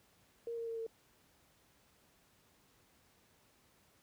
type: tone with pitch steps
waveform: sine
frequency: 466.2 / 461.4 / 456.6 / 451.9 Hz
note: A#4 / A#4 / A#4 / A4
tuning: 0 / -18 / -36 / +46 cents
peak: -38 dBFS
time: 0.47-0.866 s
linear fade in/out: 2 ms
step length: 99 ms
effects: pink hiss -69 dBFS RMS until 4.02 s + high-pass 60 Hz 12 dB/octave